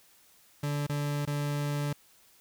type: tone with dropouts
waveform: 40% pulse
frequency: 145.4 Hz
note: D3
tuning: 17 cents flat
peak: -28 dBFS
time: 0.63-1.93 s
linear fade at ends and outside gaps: 5 ms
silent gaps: 0.867-0.894 / 1.253-1.273 s
effects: white hiss -61 dBFS RMS until 2.4 s